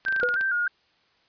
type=clicks; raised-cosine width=0.2 ms; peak=-19 dBFS; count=9; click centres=0.051 / 0.084 / 0.125 / 0.163 / 0.2 / 0.235 / 0.289 / 0.341 / 0.411 s
type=tone with vibrato; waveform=sine; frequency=1496 Hz; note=F#6; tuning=19 cents sharp; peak=-22 dBFS; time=0.06-0.68 s; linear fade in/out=5 ms; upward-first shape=square; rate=3.3 Hz; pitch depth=77 cents each way
type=tone with exponential decay; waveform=sine; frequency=492.9 Hz; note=B4; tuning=3 cents flat; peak=-19 dBFS; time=0.23-0.4 s; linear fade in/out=0 ms; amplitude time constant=35 ms
effects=white hiss -64 dBFS RMS until 1.28 s + resampled to 11025 Hz